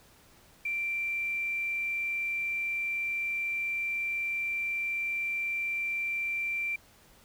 sine tone with quantisation, 2353 Hz, D7, 3 cents sharp, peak -29 dBFS, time 0.65-6.76 s, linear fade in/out 5 ms, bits 9, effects pink hiss -59 dBFS RMS until 7.24 s

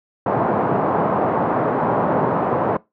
white band-pass noise, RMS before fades -19 dBFS, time 0.26-2.77 s, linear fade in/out 5 ms, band 120 to 1000 Hz, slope 24 dB/octave, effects noise-tail reverb RT60 0.2 s tail -21 dB re dry

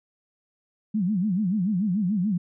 sine tone with vibrato, 195.3 Hz, G3, 6 cents flat, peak -21 dBFS, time 0.94-2.38 s, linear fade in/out 10 ms, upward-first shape sine, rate 6.9 Hz, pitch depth 210 cents each way, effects none

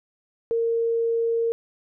sine tone, 460.7 Hz, A#4, 20 cents flat, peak -20 dBFS, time 0.51-1.52 s, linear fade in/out 0 ms, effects none

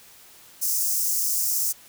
white high-pass noise, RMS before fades -24 dBFS, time 0.61-1.73 s, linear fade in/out 20 ms, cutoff 5300 Hz, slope 48 dB/octave, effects white hiss -50 dBFS RMS until 1.88 s

